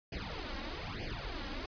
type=noise with flanger; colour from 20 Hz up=pink; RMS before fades=-40 dBFS; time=0.12-1.66 s; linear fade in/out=5 ms; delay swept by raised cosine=0.39 to 3.69 ms; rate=1.1 Hz; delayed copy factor=+1; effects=resampled to 11025 Hz